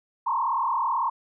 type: tone with frequency modulation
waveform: sine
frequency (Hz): 1000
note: B5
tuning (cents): +21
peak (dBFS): -22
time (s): 0.26-1.1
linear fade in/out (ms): 10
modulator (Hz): 38.1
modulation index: 2.8
effects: none